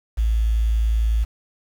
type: tone with quantisation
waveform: sine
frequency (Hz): 55.4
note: A1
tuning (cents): +13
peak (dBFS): -16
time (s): 0.17-1.25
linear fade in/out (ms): 20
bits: 7
effects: none